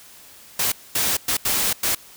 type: noise bursts at uneven times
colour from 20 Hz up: white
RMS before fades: -21 dBFS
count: 5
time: 0.59-0.72 / 0.95-1.17 / 1.28-1.37 / 1.45-1.73 / 1.83-1.95 s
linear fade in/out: 5 ms
effects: white hiss -46 dBFS RMS until 2.16 s